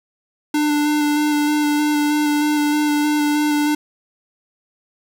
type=tone with vibrato; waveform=square; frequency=297.2 Hz; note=D4; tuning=21 cents sharp; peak=-16 dBFS; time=0.54-3.75 s; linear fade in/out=5 ms; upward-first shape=square; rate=3.2 Hz; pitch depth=12 cents each way; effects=9-bit